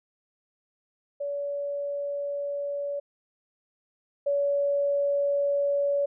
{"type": "tone pair in turn", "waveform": "sine", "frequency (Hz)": [570, 567.3], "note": ["C#5", "C#5"], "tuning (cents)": [48, 40], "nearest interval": "unison", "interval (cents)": 8, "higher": "first", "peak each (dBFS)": [-28, -22], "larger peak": "second", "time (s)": [[1.2, 3], [4.26, 6.06]], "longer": "neither", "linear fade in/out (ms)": 10, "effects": []}